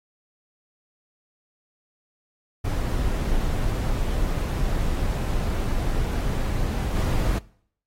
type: noise with level steps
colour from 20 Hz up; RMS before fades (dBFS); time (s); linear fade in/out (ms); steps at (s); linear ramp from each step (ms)
brown; -24 / -21; 2.64-7.39; 10; 6.95; 10
effects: noise-tail reverb RT60 0.6 s tail -22 dB re dry + AAC 48 kbps